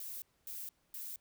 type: noise bursts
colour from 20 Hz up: violet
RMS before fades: -44 dBFS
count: 3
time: 0-1.16 s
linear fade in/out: 2 ms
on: 220 ms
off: 250 ms
effects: pink hiss -75 dBFS RMS until 1.2 s